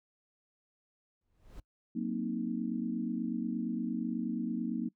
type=noise with exponential growth; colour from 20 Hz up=brown; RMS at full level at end=-44 dBFS; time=1.21-1.6 s; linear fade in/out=5 ms; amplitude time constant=83 ms
type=chord; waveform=sine; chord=C half-diminished seventh; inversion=second; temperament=equal; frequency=185 / 233.1 / 261.6 / 311.1 Hz; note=Gb3 / Bb3 / C4 / Eb4; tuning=0 / 0 / 0 / 0 cents; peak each=-39 / -34 / -39 / -39 dBFS; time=1.95-4.89 s; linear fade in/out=10 ms
effects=noise-tail reverb RT60 0.1 s tail -23 dB re dry